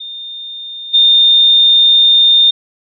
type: tone with level steps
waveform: sine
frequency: 3631 Hz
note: A#7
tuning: 46 cents flat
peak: -24 / -5 dBFS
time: 0-2.51 s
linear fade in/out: 10 ms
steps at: 0.93 s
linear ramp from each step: 20 ms
effects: none